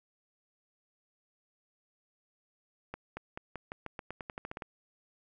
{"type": "accelerating click train", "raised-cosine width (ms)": 0.5, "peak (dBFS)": -24, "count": 15, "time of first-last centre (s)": [2.94, 4.622], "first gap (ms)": 230, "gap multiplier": 0.89, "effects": []}